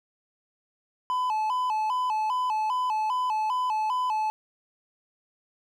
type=tone with vibrato; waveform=triangle; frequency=932.3 Hz; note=A#5; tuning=in tune; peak=-22 dBFS; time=1.1-4.3 s; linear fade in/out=0 ms; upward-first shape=square; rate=2.5 Hz; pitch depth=130 cents each way; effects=none